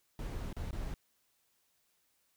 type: noise with dropouts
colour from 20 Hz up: brown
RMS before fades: -39 dBFS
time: 0.19-0.94 s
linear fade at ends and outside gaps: 1 ms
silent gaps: 0.528-0.565 / 0.709-0.729 s
effects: white hiss -75 dBFS RMS until 2.36 s